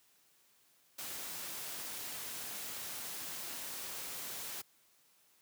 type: noise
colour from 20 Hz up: white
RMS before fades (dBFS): -43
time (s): 0.98-4.62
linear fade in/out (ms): 10
effects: white hiss -69 dBFS RMS until 5.41 s + high-pass 100 Hz 12 dB/octave